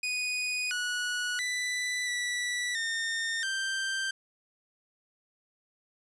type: tone with pitch steps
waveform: sawtooth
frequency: 2481 / 1466 / 1985 / 1958 / 1824 / 1569 Hz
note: D#7 / F#6 / B6 / B6 / A#6 / G6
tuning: -6 / -16 / +8 / -15 / -38 / +1 cents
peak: -26 dBFS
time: 0.03-4.11 s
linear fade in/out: 5 ms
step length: 680 ms
effects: resampled to 22050 Hz + 10-bit